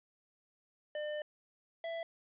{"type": "tone pair in turn", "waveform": "square", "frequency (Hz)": [600, 664.4], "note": ["D5", "E5"], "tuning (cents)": [37, 13], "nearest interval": "major second", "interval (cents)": 176, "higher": "second", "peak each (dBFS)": [-37, -38], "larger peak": "first", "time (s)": [[0.95, 1.22], [1.84, 2.03]], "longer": "first", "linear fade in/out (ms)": 2, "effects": ["resampled to 8000 Hz", "11-bit"]}